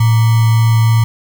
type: tone with sample-and-hold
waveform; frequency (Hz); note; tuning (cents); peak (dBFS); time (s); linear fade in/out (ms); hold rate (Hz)
sine; 112.9; A2; +45; -7; 0-1.04; 5; 1050
effects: none